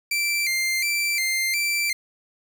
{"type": "tone with vibrato", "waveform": "sawtooth", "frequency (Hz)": 2217, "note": "C#7", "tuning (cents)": 0, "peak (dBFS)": -18, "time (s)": [0.11, 1.93], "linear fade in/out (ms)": 5, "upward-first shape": "square", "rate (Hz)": 1.4, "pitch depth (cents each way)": 94, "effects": ["8-bit"]}